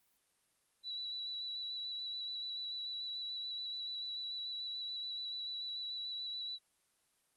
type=tone with vibrato; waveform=sine; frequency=3938 Hz; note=B7; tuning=6 cents flat; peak=-39 dBFS; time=0.83-6.59 s; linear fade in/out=50 ms; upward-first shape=square; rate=6.9 Hz; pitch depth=13 cents each way; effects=white hiss -75 dBFS RMS until 7.36 s + Opus 32 kbps